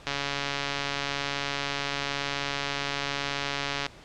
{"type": "click train", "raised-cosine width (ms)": 0.2, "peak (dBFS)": -11, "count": 536, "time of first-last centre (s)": [0.07, 3.864], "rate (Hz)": 141, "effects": ["pink hiss -49 dBFS RMS until 4.04 s", "low-pass 5000 Hz 12 dB/octave"]}